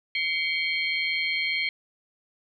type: tone cluster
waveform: sine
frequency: 2093 / 2255 / 3190 / 4251 Hz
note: C7 / C#7 / G7 / C8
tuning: 0 / +29 / +30 / +27 cents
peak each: -30 / -27 / -32 / -33 dBFS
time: 0.15-1.69 s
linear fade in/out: 2 ms
effects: 10-bit